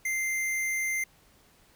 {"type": "tone", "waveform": "square", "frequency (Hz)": 2088, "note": "C7", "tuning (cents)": -4, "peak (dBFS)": -28, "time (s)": [0.05, 1.04], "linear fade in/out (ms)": 5, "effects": ["pink hiss -61 dBFS RMS until 1.75 s"]}